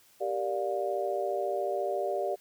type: chord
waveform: sine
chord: G minor seventh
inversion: none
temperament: equal with one note detuned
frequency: 392 / 466.2 / 587.3 / 708.2 Hz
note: G4 / Bb4 / D5 / F5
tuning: 0 / 0 / 0 / +24 cents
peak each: -33 / -37 / -32 / -34 dBFS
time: 0.2-2.36 s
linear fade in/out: 20 ms
effects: white hiss -61 dBFS RMS until 2.4 s